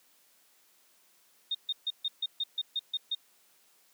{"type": "tone bursts", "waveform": "sine", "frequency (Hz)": 3682, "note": "A#7", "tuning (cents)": -22, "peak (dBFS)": -28, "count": 10, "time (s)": [1.51, 3.15], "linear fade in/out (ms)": 5, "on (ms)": 38, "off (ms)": 140, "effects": ["white hiss -65 dBFS RMS until 3.93 s", "high-pass 200 Hz 12 dB/octave"]}